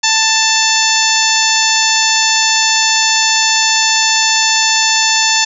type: harmonic tone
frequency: 885 Hz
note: A5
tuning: 10 cents sharp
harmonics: 1 / 2 / 3 / 4 / 5 / 6 / 7 / 8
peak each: -18 / -18 / -18 / -18 / -18 / -18 / -18 / -18 dBFS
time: 0.03-5.45 s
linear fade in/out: 10 ms
effects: none